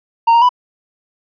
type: tone with pitch steps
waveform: triangle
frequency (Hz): 923 / 934 / 990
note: A#5 / A#5 / B5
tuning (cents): -17 / +3 / +4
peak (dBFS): -5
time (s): 0.27-0.492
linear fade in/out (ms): 10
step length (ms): 74
effects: resampled to 11025 Hz